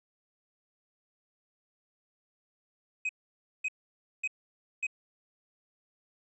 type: tone bursts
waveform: triangle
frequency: 2522 Hz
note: D#7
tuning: 23 cents sharp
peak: -27 dBFS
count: 4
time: 3.05-4.868 s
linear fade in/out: 5 ms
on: 42 ms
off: 550 ms
effects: resampled to 24000 Hz